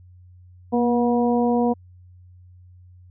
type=harmonic tone with a mistuned harmonic; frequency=241.1 Hz; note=B3; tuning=41 cents flat; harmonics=1 / 2 / 3 / 4; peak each=-19 / -22 / -25 / -30 dBFS; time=0.72-1.74 s; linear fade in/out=20 ms; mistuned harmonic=1; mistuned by=-23 cents; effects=added 90 Hz sine -45 dBFS peak until 3.1 s

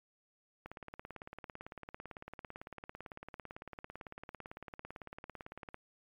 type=click train; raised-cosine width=0.5 ms; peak=-30 dBFS; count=92; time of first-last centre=0.66-5.744 s; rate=17.9 Hz; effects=MP3 96 kbps

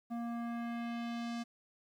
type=tone with low-pass filter sweep; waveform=square; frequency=234.7 Hz; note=A#3; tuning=12 cents sharp; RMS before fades=-39 dBFS; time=0.1-1.44 s; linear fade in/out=20 ms; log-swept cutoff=910 to 6100 Hz; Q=1.1; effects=11-bit

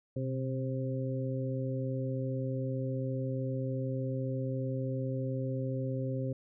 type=harmonic tone with a mistuned harmonic; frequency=131.8 Hz; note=C3; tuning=13 cents sharp; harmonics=1 / 2 / 3 / 4; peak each=-33 / -38 / -42 / -39 dBFS; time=0.16-6.33 s; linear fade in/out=5 ms; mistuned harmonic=1; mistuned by=-46 cents; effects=none

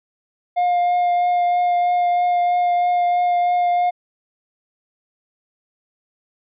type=tone with vibrato; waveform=triangle; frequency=709 Hz; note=F5; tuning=26 cents sharp; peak=-13 dBFS; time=0.56-3.91 s; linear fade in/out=20 ms; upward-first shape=triangle; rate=3.1 Hz; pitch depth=13 cents each way; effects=resampled to 8000 Hz

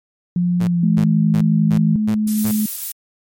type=tone with pitch glide; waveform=sine; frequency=176.4 to 162.7 Hz; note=F3 to E3; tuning=+18 to -22 cents; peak=-14 dBFS; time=0.36-1.96 s; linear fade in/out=2 ms; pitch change=-140 cents; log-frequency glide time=0.66-1.07 s
type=tone bursts; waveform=sawtooth; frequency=110 Hz; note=A2; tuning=in tune; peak=-20 dBFS; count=6; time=0.6-2.518 s; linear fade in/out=10 ms; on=78 ms; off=290 ms
type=tone; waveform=sine; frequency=213.9 Hz; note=A3; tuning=49 cents flat; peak=-15 dBFS; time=0.83-2.66 s; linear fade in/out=5 ms
type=noise; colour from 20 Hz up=violet; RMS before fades=-24 dBFS; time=2.27-2.92 s; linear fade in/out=5 ms
effects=MP3 64 kbps

